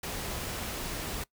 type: noise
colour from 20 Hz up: pink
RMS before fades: -36 dBFS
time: 0.03-1.24 s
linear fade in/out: 5 ms
effects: noise-tail reverb RT60 0.1 s tail -21 dB re dry